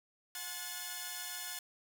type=tone cluster; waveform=5% pulse; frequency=726 / 846 / 1050 / 1459 / 1732 Hz; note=F#5 / G#5 / C6 / F#6 / A6; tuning=-33 / +32 / +6 / -25 / -28 cents; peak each=-36 / -40 / -37 / -37 / -32 dBFS; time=0.35-1.59 s; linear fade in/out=2 ms; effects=10-bit